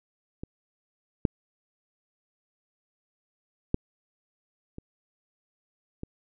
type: clicks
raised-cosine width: 3 ms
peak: -23 / -8 / -10 / -26 / -22 dBFS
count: 5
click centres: 0.435 / 1.252 / 3.744 / 4.784 / 6.034 s
effects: none